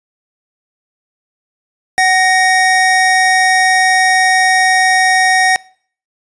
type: tone pair together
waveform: square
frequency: 751 / 1864.2 Hz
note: F#5 / A#6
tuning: +26 / 0 cents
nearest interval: octave + major third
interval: 1574 cents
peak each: -12 dBFS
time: 1.98-5.56 s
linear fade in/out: 0 ms
effects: noise-tail reverb RT60 0.5 s tail -23 dB re dry + resampled to 22050 Hz